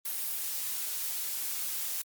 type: noise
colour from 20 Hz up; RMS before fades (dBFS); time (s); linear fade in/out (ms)
blue; -34; 0.05-2.02; 5
effects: Opus 32 kbps